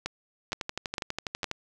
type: two click trains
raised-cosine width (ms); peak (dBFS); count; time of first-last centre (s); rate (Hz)
0.2; -14 / -13; 13 / 4; 0.53-1.514 / 0.06-1.442; 12.2 / 2.17
effects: none